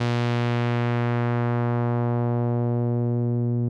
sawtooth tone with low-pass filter sweep, 119.7 Hz, A#2, 46 cents sharp, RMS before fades -23 dBFS, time 0-3.69 s, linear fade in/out 10 ms, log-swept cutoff 4500 to 290 Hz, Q 0.98, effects none

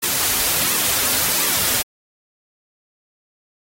white noise with flanger, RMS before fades -19 dBFS, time 0.02-1.83 s, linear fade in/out 20 ms, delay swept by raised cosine 1.3 to 6.1 ms, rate 1.4 Hz, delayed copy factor -0.6, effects AAC 48 kbps

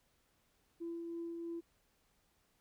sine tone with tremolo, 336.9 Hz, E4, 38 cents sharp, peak -38 dBFS, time 0.8-1.61 s, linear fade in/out 20 ms, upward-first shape triangle, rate 3.1 Hz, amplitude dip 30%, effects tanh soft clip ceiling -35 dBFS + pink hiss -75 dBFS RMS until 2.6 s

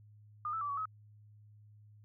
sine tone with pitch steps, 1218 / 1317 / 1161 / 1126 / 1278 Hz, D#6 / E6 / D6 / C#6 / D#6, -37 / -2 / -20 / +27 / +46 cents, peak -34 dBFS, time 0.45-0.855 s, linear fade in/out 2 ms, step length 81 ms, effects added 105 Hz sine -56 dBFS peak until 2.04 s

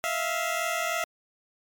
15% pulse tone pair together, 649.8 / 693 Hz, E5 / F5, -25 / -14 cents, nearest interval minor second, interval 111 cents, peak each -23 dBFS, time 0.04-1.04 s, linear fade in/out 0 ms, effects MP3 96 kbps

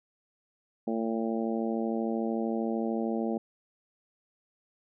harmonic tone, 113.2 Hz, A2, 50 cents sharp, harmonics 2 / 3 / 4 / 5 / 6 / 7, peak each -30 / -34 / -36 / -38 / -40 / -41 dBFS, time 0.87-3.38 s, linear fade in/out 5 ms, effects none

